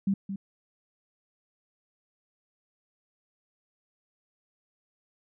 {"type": "tone with echo", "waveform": "sine", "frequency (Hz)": 196, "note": "G3", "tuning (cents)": 0, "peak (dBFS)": -22, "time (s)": [0.07, 0.14], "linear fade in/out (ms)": 5, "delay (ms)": 220, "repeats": 1, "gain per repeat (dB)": -9, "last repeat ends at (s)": 0.36, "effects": []}